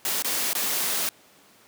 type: noise with dropouts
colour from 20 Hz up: white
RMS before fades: -26 dBFS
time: 0.05-1.09 s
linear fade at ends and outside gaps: 1 ms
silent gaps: 0.223-0.246 / 0.532-0.551 s
effects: pink hiss -55 dBFS RMS until 1.67 s + high-pass 200 Hz 12 dB/octave